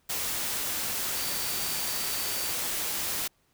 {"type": "tone in noise", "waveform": "sine", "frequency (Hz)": 4600, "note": "D8", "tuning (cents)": -37, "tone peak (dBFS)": -39, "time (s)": [1.15, 2.53], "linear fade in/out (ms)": 10, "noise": "white", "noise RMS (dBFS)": -31, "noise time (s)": [0.09, 3.28], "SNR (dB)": -11, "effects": ["pink hiss -69 dBFS RMS until 3.53 s"]}